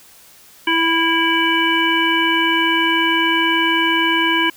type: harmonic tone with a mistuned harmonic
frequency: 329.7 Hz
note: E4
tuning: in tune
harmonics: 1 / 3 / 5 / 7 / 9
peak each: -20 / -20 / -20 / -20 / -20 dBFS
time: 0.67-4.5 s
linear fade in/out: 5 ms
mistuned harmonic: 5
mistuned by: -16 cents
effects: white hiss -46 dBFS RMS until 4.56 s